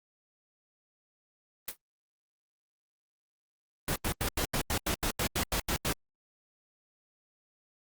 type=noise with exponential decay; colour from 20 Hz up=white; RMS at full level=-29 dBFS; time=1.68-1.77 s; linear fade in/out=5 ms; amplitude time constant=18 ms
type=noise bursts; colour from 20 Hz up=pink; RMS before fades=-30 dBFS; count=13; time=3.88-5.927 s; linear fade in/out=2 ms; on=79 ms; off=85 ms
effects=Opus 32 kbps